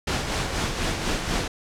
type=noise with tremolo; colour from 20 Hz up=pink; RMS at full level=-24 dBFS; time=0.07-1.48 s; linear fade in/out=5 ms; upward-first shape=sine; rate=4.1 Hz; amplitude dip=45%; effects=low-pass 7000 Hz 12 dB/octave